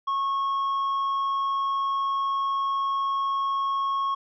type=tone with tanh clipping; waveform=triangle; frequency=1096 Hz; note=C#6; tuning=20 cents flat; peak=-24 dBFS; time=0.07-4.15 s; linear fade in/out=10 ms; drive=8 dB; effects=none